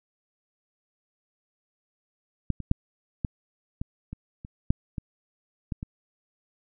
clicks, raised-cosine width 5 ms, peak -12 / -23 / -7 / -14 / -18 / -23 / -27 / -8 / -19 / -17 / -21 dBFS, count 11, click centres 2.503 / 2.603 / 2.714 / 3.248 / 3.815 / 4.13 / 4.449 / 4.705 / 4.982 / 5.722 / 5.829 s, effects none

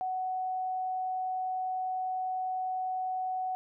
sine tone, 745 Hz, F#5, 12 cents sharp, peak -30 dBFS, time 0.01-3.55 s, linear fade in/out 0 ms, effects none

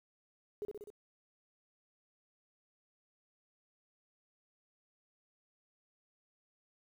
sine tone with echo, 415.3 Hz, G#4, in tune, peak -36 dBFS, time 0.62-0.65 s, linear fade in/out 0 ms, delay 63 ms, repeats 4, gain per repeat -3 dB, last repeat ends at 0.902 s, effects 11-bit

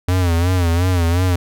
square tone with vibrato, 87.8 Hz, F2, 10 cents sharp, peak -14 dBFS, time 0.08-1.36 s, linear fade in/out 5 ms, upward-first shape sine, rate 2.8 Hz, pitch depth 94 cents each way, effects none

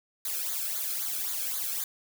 blue noise with flanger, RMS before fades -32 dBFS, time 0.25-1.84 s, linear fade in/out 2 ms, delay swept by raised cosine 0.36 to 1.08 ms, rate 3.8 Hz, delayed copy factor -0.85, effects none

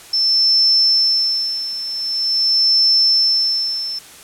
sine tone with tremolo, 5320 Hz, E8, 15 cents sharp, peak -10 dBFS, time 0.13-3.99 s, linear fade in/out 5 ms, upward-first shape sine, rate 0.45 Hz, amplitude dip 75%, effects white hiss -40 dBFS RMS until 4.23 s + low-pass 11000 Hz 12 dB/octave

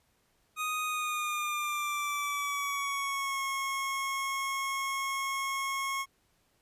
25% pulse tone with pitch glide, 1244.5 to 1089.7 Hz, D#6 to C#6, 0 to -30 cents, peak -27 dBFS, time 0.56-6.06 s, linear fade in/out 50 ms, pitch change -230 cents, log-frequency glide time 0.86-3.41 s, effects pink hiss -71 dBFS RMS until 6.61 s + resampled to 32000 Hz

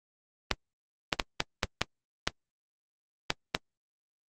clicks, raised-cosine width 0.2 ms, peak -6 dBFS, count 9, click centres 0.513 / 1.128 / 1.198 / 1.404 / 1.632 / 1.816 / 2.275 / 3.304 / 3.549 s, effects Opus 24 kbps

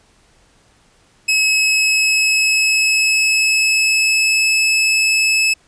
sawtooth tone with pitch glide, 2572 to 2599 Hz, E7 to E7, -43 to -25 cents, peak -9 dBFS, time 1.28-5.54 s, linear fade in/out 10 ms, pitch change +18 cents, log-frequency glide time 1.46-4.52 s, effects pink hiss -54 dBFS RMS until 5.67 s + resampled to 22050 Hz

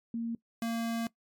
sine / square tone pair in turn, 231 / 229.9 Hz, A#3 / A#3, -16 / -24 cents, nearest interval unison, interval 8 cents, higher first, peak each -31 / -31 dBFS, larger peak neither, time 0.14-0.35 / 0.62-1.07 s, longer second, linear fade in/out 2 ms, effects noise-tail reverb RT60 0.1 s tail -20 dB re dry + MP3 96 kbps

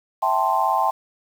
sine chord, A minor seventh, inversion second, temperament equal, 659.3 / 784 / 880 / 1046.5 Hz, E5 / G5 / A5 / C6, 0 / 0 / 0 / 0 cents, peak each -26 / -22 / -22 / -22 dBFS, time 0.22-0.91 s, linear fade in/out 10 ms, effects 7-bit

